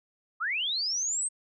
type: linear sweep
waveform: sine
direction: up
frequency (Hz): 1174.7 to 8470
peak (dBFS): -27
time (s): 0.4-1.29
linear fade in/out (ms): 20
effects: none